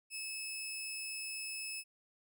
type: tone pair together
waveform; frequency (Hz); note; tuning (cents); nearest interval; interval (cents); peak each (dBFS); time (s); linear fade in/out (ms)
sawtooth; 2596 / 5192; E7 / E8; -27 / -27; octave; 1200; -39 / -38; 0.1-1.84; 50
effects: none